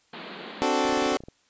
pink band-pass noise, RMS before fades -40 dBFS, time 0.13-0.63 s, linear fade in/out 5 ms, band 170 to 4400 Hz, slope 96 dB/octave
20% pulse chord, D dominant seventh, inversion third, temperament equal, 261.6 / 293.7 / 370 / 440 Hz, C4 / D4 / F#4 / A4, 0 / 0 / 0 / 0 cents, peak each -23 dBFS, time 0.62-1.17 s, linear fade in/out 0 ms
clicks, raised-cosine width 2 ms, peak -28 dBFS, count 11, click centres 0.853 / 0.894 / 0.926 / 0.974 / 1.023 / 1.063 / 1.123 / 1.17 / 1.205 / 1.237 / 1.285 s
effects white hiss -65 dBFS RMS until 1.49 s + resampled to 16000 Hz

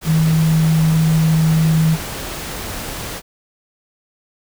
sine tone in noise, 159.8 Hz, D#3, 47 cents sharp, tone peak -11 dBFS, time 0.05-1.98 s, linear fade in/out 50 ms, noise pink, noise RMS -27 dBFS, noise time 0.01-3.22 s, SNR +13 dB, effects none

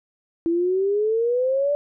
sine exponential sweep, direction up, 329.6 to 587.3 Hz, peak -18 dBFS, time 0.46-1.75 s, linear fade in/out 0 ms, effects none

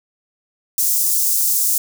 white high-pass noise, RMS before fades -17 dBFS, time 0.78-1.78 s, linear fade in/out 2 ms, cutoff 6100 Hz, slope 24 dB/octave, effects none

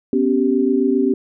sine tone cluster, 249.7 / 277.2 / 387.9 Hz, B3 / C#4 / G4, +19 / 0 / -18 cents, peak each -18 dBFS, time 0.13-1.14 s, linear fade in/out 2 ms, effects none

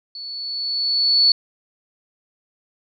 sine tone with level ramp, 4435 Hz, C#8, in tune, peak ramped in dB -31 to -10 dBFS, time 0.15-1.32 s, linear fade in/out 2 ms, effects none

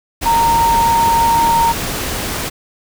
sine tone in noise, 924 Hz, A#5, 16 cents flat, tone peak -10 dBFS, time 0.25-1.73 s, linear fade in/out 20 ms, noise pink, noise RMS -21 dBFS, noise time 0.21-2.5 s, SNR +8 dB, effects none

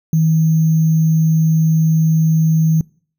sine tone with sample-and-hold, 160 Hz, D#3, 49 cents sharp, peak -10 dBFS, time 0.13-2.81 s, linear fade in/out 2 ms, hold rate 6300 Hz, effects noise-tail reverb RT60 0.5 s tail -25 dB re dry

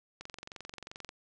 click train, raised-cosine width 0.2 ms, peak -26 dBFS, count 21, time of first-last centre 0.21-1.091 s, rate 22.7 Hz, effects resampled to 22050 Hz

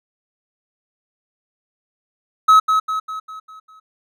triangle tone with echo, 1283 Hz, E6, 47 cents flat, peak -5 dBFS, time 2.48-2.6 s, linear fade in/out 10 ms, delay 200 ms, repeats 6, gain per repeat -6 dB, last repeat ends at 3.8 s, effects none

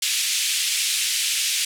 pink band-pass noise, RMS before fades -23 dBFS, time 0.02-1.65 s, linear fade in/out 5 ms, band 2500 to 11000 Hz, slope 24 dB/octave, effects none

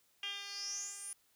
10% pulse tone with band-pass filter sweep, 400.9 Hz, G4, 39 cents sharp, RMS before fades -43 dBFS, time 0.23-1.13 s, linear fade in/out 2 ms, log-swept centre 3000 to 10000 Hz, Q 9.5, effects white hiss -72 dBFS RMS until 1.35 s

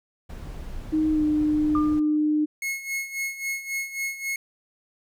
brown noise, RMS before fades -36 dBFS, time 0.29-2 s, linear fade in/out 10 ms
sine tone with pitch glide, 311.1 to 302.9 Hz, D#4 to D#4, 0 to -46 cents, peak -19 dBFS, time 0.92-2.46 s, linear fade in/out 20 ms, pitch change -46 cents, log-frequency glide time 1.11-1.24 s
sine tone with exponential decay, 1200 Hz, D6, 37 cents sharp, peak -23 dBFS, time 1.75-2.17 s, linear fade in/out 2 ms, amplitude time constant 90 ms
45% pulse tone with tremolo, 2174 Hz, C#7, 34 cents flat, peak -25 dBFS, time 2.62-4.36 s, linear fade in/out 2 ms, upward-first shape sine, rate 3.7 Hz, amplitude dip 75%
effects none

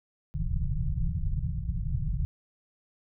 pink low-pass noise, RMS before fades -29 dBFS, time 0.34-2.25 s, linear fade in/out 0 ms, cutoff 170 Hz, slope 96 dB/octave, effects none

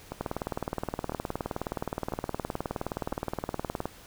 two click trains, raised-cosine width 1 ms, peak -16 / -20 dBFS, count 71 / 4, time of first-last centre 0.21-3.856 / 0.12-3.123 s, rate 19.2 / 0.999 Hz, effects pink hiss -51 dBFS RMS until 4.06 s

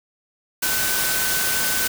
sine tone in noise, 1516 Hz, F#6, 42 cents sharp, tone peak -27 dBFS, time 0.62-1.88 s, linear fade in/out 10 ms, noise white, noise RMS -22 dBFS, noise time 0.62-1.88 s, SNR -8 dB, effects none

